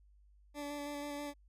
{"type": "tone with vibrato", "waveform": "20% pulse", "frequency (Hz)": 289.8, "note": "D4", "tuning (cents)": -23, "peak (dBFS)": -35, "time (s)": [0.54, 1.34], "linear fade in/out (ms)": 50, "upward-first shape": "square", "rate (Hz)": 6.2, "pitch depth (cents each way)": 13, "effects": ["added 50 Hz sine -61 dBFS peak until 1.48 s", "resampled to 32000 Hz"]}